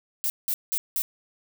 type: noise bursts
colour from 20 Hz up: violet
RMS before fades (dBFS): -26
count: 4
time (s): 0.24-1.02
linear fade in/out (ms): 0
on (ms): 60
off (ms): 180
effects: none